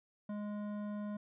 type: tone with hard clipping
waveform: sine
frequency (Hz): 207.7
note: G#3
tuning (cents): 0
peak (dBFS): -40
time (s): 0.29-1.17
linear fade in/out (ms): 5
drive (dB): 12
effects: resampled to 8000 Hz